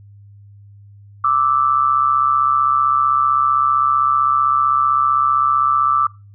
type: tone pair together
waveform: sine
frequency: 1174.7 / 1310.3 Hz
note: D6 / E6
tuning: 0 / -11 cents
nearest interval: major second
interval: 189 cents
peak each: -14 / -17 dBFS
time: 1.24-6.07 s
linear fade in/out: 5 ms
effects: noise-tail reverb RT60 0.3 s tail -23 dB re dry + added 101 Hz sine -40 dBFS peak until 6.34 s